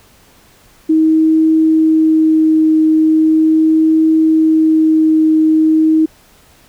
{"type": "tone with vibrato", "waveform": "sine", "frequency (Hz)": 316.2, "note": "D#4", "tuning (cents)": 28, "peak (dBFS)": -7, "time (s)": [0.89, 6.06], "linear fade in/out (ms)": 10, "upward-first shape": "triangle", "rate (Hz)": 0.39, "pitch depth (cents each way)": 11, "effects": ["pink hiss -47 dBFS RMS until 6.68 s"]}